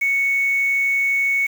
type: tone with quantisation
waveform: sine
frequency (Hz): 2217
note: C#7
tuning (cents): 0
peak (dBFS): -16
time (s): 0.01-1.47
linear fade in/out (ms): 10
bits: 6
effects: none